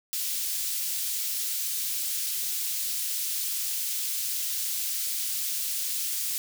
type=high-pass noise; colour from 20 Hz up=white; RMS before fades=-30 dBFS; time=0.13-6.38 s; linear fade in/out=0 ms; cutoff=3600 Hz; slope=12 dB/octave; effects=none